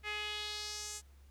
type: tone with band-pass filter sweep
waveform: sawtooth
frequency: 420 Hz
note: G#4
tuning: 19 cents sharp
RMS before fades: -41 dBFS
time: 0.03-1.02 s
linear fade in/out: 50 ms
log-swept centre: 2200 to 7800 Hz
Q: 2.4
effects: added 69 Hz sine -56 dBFS peak until 1.3 s + pink hiss -70 dBFS RMS until 1.3 s